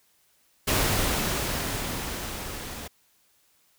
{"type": "noise with level ramp", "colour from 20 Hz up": "pink", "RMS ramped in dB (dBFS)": [-23, -38], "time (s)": [0.67, 2.88], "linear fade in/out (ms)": 10, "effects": ["white hiss -65 dBFS RMS until 3.78 s"]}